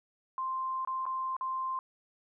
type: tone with dropouts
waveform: sine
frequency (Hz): 1046.5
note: C6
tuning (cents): 0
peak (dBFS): -31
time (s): 0.38-1.79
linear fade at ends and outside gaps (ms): 1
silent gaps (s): 0.849-0.874 / 1.055-1.064 / 1.366-1.41
effects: none